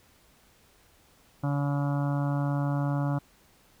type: harmonic tone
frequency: 142.4 Hz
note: C#3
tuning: 47 cents sharp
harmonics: 1 / 2 / 4 / 5 / 6 / 7 / 8 / 9 / 10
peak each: -26 / -32 / -38 / -40 / -42 / -43 / -44 / -45 / -46 dBFS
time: 1.43-3.19 s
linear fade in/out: 10 ms
effects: pink hiss -61 dBFS RMS until 3.8 s